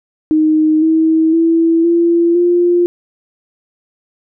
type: tone with pitch steps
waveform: sine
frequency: 311.1 / 320.4 / 330 / 339.8 / 350 Hz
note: D#4 / E4 / E4 / F4 / F4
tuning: 0 / -49 / +2 / -47 / +4 cents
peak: -8 dBFS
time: 0.31-2.86 s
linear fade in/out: 0 ms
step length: 510 ms
effects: none